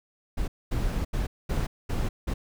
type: noise bursts at uneven times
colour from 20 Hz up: brown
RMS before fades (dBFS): -27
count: 6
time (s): 0.37-0.48 / 0.71-1.05 / 1.13-1.27 / 1.49-1.67 / 1.89-2.09 / 2.27-2.34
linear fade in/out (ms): 10
effects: none